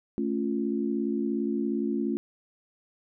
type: chord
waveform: sine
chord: A augmented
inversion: none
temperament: equal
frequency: 220 / 277.2 / 349.2 Hz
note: A3 / C#4 / E#4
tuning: 0 / 0 / 0 cents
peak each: -29 / -30 / -31 dBFS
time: 0.18-2.17 s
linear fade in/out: 0 ms
effects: none